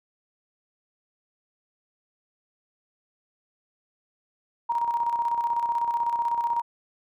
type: tone with tremolo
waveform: sine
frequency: 941 Hz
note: A#5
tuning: 16 cents sharp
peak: -21 dBFS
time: 4.69-6.62 s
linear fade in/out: 10 ms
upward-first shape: square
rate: 16 Hz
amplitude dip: 50%
effects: none